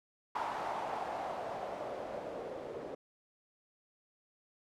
blue noise with low-pass filter sweep, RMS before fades -40 dBFS, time 0.35-2.95 s, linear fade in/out 5 ms, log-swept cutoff 930 to 470 Hz, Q 3.1, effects none

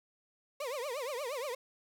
35% pulse tone with vibrato, 530 Hz, C5, 22 cents sharp, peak -34 dBFS, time 0.6-1.55 s, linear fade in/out 5 ms, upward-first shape triangle, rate 8.5 Hz, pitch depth 270 cents each way, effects none

